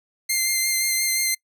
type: tone with vibrato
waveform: 10% pulse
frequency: 2093 Hz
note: C7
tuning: in tune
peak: -11 dBFS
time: 0.29-1.35 s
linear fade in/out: 10 ms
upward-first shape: sine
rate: 5.7 Hz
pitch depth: 19 cents each way
effects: noise-tail reverb RT60 0.1 s tail -24 dB re dry